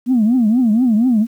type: tone with vibrato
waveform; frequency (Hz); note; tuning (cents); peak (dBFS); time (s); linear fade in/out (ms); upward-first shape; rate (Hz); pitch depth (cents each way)
sine; 233.1; A#3; 0; -9; 0.06-1.27; 50; triangle; 4.2; 230
effects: tanh soft clip ceiling -7 dBFS + 8-bit

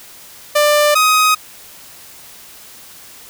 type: tone pair in turn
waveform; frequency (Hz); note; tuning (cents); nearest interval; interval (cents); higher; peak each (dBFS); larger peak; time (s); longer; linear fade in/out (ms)
sawtooth; 593 / 1256.5; D5 / D#6; +17 / +17; octave + minor second; 1300; second; -6; neither; 0.55-0.95 / 0.95-1.35; neither; 10
effects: white hiss -39 dBFS RMS until 3.29 s

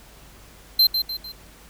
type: tone with echo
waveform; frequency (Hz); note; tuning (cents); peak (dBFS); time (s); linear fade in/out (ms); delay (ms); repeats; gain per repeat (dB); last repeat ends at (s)
square; 4121; C8; -27; -13; 0.79-0.87; 5; 150; 3; -7; 1.32
effects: added 50 Hz sine -49 dBFS peak until 1.69 s + pink hiss -49 dBFS RMS until 1.69 s

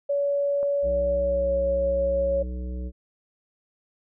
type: tone with pitch glide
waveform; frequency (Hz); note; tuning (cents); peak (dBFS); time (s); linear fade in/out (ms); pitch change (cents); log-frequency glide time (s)
sine; 567 to 553.7; C#5 to C#5; +39 to -2; -21; 0.09-2.43; 10; -41; 1.09-1.53
type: click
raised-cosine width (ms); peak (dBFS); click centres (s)
1; -27; 0.63
type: harmonic tone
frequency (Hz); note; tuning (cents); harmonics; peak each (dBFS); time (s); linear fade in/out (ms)
62.2; B1; +13; 1 / 3 / 5 / 7 / 9; -29 / -39 / -43 / -46 / -48; 0.82-2.92; 50
effects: none

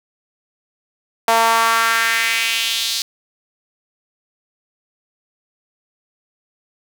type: tone with high-pass filter sweep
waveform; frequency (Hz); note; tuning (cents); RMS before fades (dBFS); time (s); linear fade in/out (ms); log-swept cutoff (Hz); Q
sawtooth; 227.6; A#3; -41; -17; 1.28-3.02; 2; 760 to 4400; 2.6
effects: none

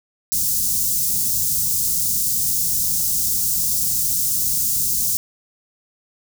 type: band-stop noise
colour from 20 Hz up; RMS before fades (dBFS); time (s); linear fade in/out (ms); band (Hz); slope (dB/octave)
white; -20; 0.32-5.17; 0; 200 to 5600; 24
effects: none

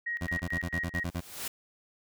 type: tone with tremolo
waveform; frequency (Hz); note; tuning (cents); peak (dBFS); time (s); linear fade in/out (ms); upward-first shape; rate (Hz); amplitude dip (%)
sine; 1887; A#6; +21; -30; 0.06-1.04; 10; square; 4.5; 80
type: tone bursts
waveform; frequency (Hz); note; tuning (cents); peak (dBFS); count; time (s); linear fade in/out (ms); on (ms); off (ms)
20% pulse; 86.8; F2; -10; -26; 10; 0.21-1.206; 5; 60; 44
type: noise with exponential growth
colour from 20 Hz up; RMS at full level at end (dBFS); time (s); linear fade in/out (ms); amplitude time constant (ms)
white; -33; 0.97-1.48; 5; 110
effects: none

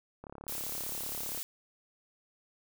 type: click train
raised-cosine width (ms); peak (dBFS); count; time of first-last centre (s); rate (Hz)
1; -31; 41; 0.24-1.376; 35.2
type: noise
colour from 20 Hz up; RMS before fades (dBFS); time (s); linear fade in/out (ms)
blue; -38; 0.48-1.43; 0
effects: none

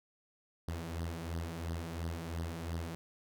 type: beating tone pair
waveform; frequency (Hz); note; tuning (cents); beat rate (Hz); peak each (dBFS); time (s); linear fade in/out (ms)
sawtooth; 81.2 / 84.1; E2 / E2; -26 / +35; 2.9; -38 / -35; 0.68-2.95; 0
effects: none

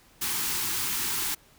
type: band-stop noise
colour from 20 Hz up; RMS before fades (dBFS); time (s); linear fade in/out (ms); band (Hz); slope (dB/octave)
white; -29; 0.21-1.35; 10; 430 to 780; 96
effects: pink hiss -58 dBFS RMS until 1.58 s

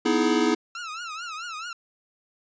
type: chord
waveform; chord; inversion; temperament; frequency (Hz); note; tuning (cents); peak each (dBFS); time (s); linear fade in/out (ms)
square; E major seventh; second; equal with one note detuned; 246.9 / 311.1 / 329.6 / 423.3; B3 / D#4 / E4 / G#4; 0 / 0 / 0 / +33; -26; 0.05-0.55; 10
type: tone with vibrato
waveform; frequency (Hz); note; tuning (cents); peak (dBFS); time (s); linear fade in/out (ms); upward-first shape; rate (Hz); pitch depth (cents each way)
sawtooth; 1334; E6; +20; -29; 0.75-1.73; 2; triangle; 4.6; 160
effects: resampled to 16000 Hz

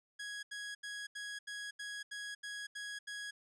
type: tone bursts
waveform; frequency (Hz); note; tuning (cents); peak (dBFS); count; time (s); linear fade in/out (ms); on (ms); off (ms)
sawtooth; 1661.2; G#6; 0; -38; 10; 0.19-3.31; 10; 240; 80
effects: resampled to 22050 Hz

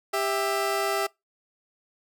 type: tone pair together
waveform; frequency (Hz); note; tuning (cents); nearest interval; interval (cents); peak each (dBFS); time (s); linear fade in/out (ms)
20% pulse; 396.7 / 659.3; G4 / E5; +21 / 0; major sixth; 879; -22; 0.13-1.07; 10
effects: noise-tail reverb RT60 0.2 s tail -25 dB re dry

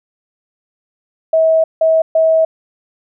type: tone bursts at uneven times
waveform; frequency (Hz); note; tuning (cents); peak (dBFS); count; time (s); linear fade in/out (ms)
sine; 644; E5; -41; -8; 3; 1.33-1.64 / 1.81-2.02 / 2.15-2.45; 5
effects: none

